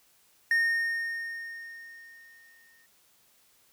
triangle tone with exponential decay, 1840 Hz, A#6, 23 cents flat, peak -19 dBFS, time 0.51-2.86 s, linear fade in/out 2 ms, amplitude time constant 510 ms, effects white hiss -64 dBFS RMS until 3.72 s

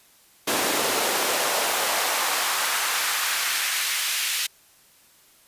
pink noise with high-pass filter sweep, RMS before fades -24 dBFS, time 0.47-4.47 s, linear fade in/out 10 ms, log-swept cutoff 340 to 2600 Hz, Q 1.1, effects white hiss -56 dBFS RMS until 5.47 s + resampled to 32000 Hz

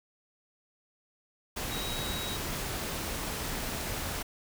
sine tone in noise, 3826 Hz, A#7, 44 cents sharp, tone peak -38 dBFS, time 1.71-2.37 s, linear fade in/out 10 ms, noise pink, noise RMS -35 dBFS, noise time 1.56-4.23 s, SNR -6 dB, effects none

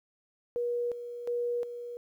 sine tone with tremolo, 480.5 Hz, B4, 48 cents flat, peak -28 dBFS, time 0.56-1.97 s, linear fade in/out 0 ms, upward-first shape square, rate 1.4 Hz, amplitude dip 65%, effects 11-bit

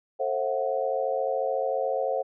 sine chord, F# half-diminished seventh, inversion first, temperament just, 444 / 532.8 / 666 / 740 Hz, A4 / C5 / E5 / F#5, +16 / +31 / +18 / 0 cents, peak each -32 / -27 / -32 / -31 dBFS, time 0.19-2.23 s, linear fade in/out 20 ms, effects none

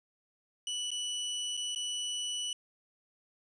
sawtooth tone with dropouts, 2960 Hz, F#7, in tune, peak -30 dBFS, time 0.67-2.53 s, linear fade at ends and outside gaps 2 ms, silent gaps 0.906-0.915 / 1.569-1.574 / 1.749-1.759 s, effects resampled to 22050 Hz + 12-bit

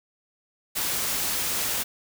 white noise, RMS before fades -27 dBFS, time 0.75-1.84 s, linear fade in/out 20 ms, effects none

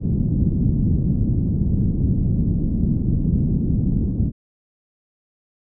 white low-pass noise, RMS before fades -19 dBFS, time 0-4.32 s, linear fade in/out 50 ms, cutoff 220 Hz, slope 24 dB/octave, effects none

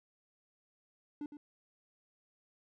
triangle tone with echo, 293.7 Hz, D4, in tune, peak -36 dBFS, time 1.21-1.26 s, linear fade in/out 2 ms, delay 110 ms, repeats 1, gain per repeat -9 dB, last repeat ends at 1.37 s, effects none

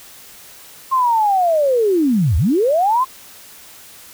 sine linear two-way sweep, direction down then up, 1073 to 68.1 to 1073 Hz, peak -12 dBFS, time 0.91-3.05 s, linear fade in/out 20 ms, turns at 2.37 s, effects white hiss -41 dBFS RMS until 4.13 s

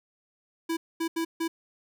square tone bursts at uneven times, 329.6 Hz, E4, in tune, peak -27 dBFS, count 4, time 0.69-0.77 / 1-1.08 / 1.16-1.25 / 1.4-1.48 s, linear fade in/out 10 ms, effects none

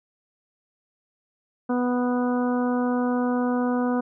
harmonic tone, 246.9 Hz, B3, in tune, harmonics 1 / 2 / 3 / 4 / 5 / 6, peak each -22 / -28 / -32 / -34 / -36 / -38 dBFS, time 1.69-4.01 s, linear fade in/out 10 ms, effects none

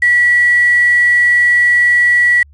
sine tone with quantisation, 1942 Hz, B6, 30 cents flat, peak -7 dBFS, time 0.02-2.43 s, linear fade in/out 5 ms, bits 5, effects added 72 Hz sine -40 dBFS peak until 2.53 s + resampled to 24000 Hz

